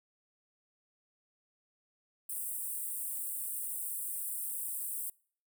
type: high-pass noise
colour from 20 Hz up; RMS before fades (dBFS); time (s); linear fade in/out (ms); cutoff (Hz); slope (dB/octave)
pink; -38; 2.29-5.1; 5; 8200; 96
effects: noise-tail reverb RT60 0.5 s tail -25 dB re dry